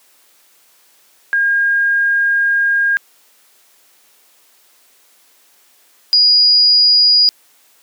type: tone pair in turn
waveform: sine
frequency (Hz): 1620 / 4893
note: G#6 / D#8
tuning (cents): -43 / -30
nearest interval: octave + perfect fifth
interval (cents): 1913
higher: second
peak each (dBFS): -11 / -7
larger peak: second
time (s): 1.33-2.97 / 6.13-7.29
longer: first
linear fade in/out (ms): 0
effects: white hiss -52 dBFS RMS until 7.82 s + high-pass 300 Hz 12 dB/octave